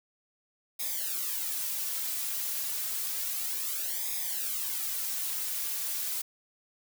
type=noise with flanger; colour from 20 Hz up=blue; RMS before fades=-33 dBFS; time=0.79-6.22 s; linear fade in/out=10 ms; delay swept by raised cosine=0.68 to 3.98 ms; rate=0.3 Hz; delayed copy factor=-0.9; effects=none